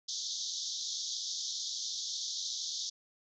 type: band-pass noise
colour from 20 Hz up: white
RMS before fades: -38 dBFS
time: 0.08-2.9 s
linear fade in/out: 10 ms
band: 3400 to 6600 Hz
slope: 96 dB/octave
effects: none